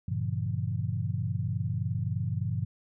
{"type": "chord", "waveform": "sine", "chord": "G diminished seventh", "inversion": "none", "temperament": "just", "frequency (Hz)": [98, 117.6, 141.12, 169.34], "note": ["G2", "Bb2", "Db3", "Fb3"], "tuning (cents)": [0, 16, 31, 47], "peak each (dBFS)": [-32, -32, -35, -36], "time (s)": [0.08, 2.65], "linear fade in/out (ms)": 5, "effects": []}